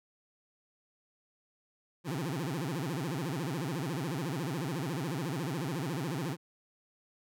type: tone with vibrato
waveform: 25% pulse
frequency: 151.6 Hz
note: D#3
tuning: 45 cents flat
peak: -29 dBFS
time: 2.04-6.37 s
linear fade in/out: 50 ms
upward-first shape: sine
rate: 14 Hz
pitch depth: 300 cents each way
effects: none